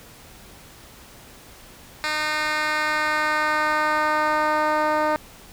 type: tone with band-pass filter sweep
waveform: 10% pulse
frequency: 305.5 Hz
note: D#4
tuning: 32 cents flat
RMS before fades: -22 dBFS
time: 2.04-5.16 s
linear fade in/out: 0 ms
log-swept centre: 2900 to 720 Hz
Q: 1
effects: pink hiss -46 dBFS RMS until 5.52 s